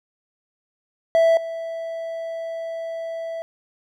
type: tone with level steps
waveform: triangle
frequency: 659.3 Hz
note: E5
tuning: in tune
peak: -11 / -25 dBFS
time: 1.15-3.42 s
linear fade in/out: 0 ms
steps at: 1.37 s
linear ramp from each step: 2 ms
effects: none